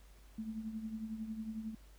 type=tone with tremolo; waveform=sine; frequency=220 Hz; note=A3; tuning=in tune; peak=-36 dBFS; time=0.38-1.75 s; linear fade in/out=5 ms; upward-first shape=triangle; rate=11 Hz; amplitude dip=70%; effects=added 50 Hz sine -56 dBFS peak until 1.98 s + pink hiss -66 dBFS RMS until 1.98 s